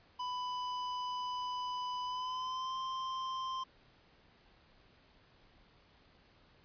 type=tone with pitch glide; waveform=square; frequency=996 to 1045.5 Hz; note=B5 to C6; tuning=+14 to -2 cents; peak=-37 dBFS; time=0.19-3.64 s; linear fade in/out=10 ms; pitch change=+84 cents; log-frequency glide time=2.05-2.77 s; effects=pink hiss -65 dBFS RMS until 6.64 s + resampled to 11025 Hz